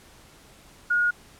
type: tone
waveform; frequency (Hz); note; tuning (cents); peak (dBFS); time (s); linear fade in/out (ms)
sine; 1439; F#6; -49; -19; 0.9-1.11; 10
effects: pink hiss -52 dBFS RMS until 1.39 s + low-pass 12000 Hz 12 dB/octave